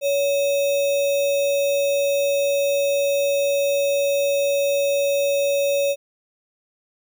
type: tone with sample-and-hold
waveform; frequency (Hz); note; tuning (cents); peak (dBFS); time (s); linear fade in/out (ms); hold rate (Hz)
sine; 563; C#5; +27; -17; 0.01-5.96; 50; 3150
effects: none